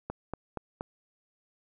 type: click train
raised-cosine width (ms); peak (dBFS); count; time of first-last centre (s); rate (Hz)
1; -20; 4; 0.1-0.809; 4.23
effects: none